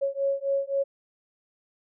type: beating tone pair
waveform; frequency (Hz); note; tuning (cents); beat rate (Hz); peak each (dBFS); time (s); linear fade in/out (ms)
sine; 550 / 553.8; C#5 / C#5; -14 / -2; 3.8; -27 / -27; 0.01-0.84; 20
effects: none